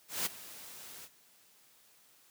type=noise with ADSR envelope; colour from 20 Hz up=white; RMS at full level=-32 dBFS; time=0.08-1.09 s; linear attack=180 ms; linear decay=17 ms; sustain=-17 dB; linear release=48 ms; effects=white hiss -64 dBFS RMS until 2.3 s + high-pass 100 Hz 12 dB/octave